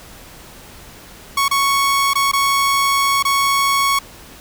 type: tone with dropouts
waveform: sawtooth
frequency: 1108.7 Hz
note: C#6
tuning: in tune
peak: -10 dBFS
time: 1.37-3.99 s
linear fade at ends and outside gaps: 5 ms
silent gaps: 1.482-1.511 / 2.135-2.154 / 2.316-2.333 / 3.227-3.25 s
effects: pink hiss -40 dBFS RMS until 4.4 s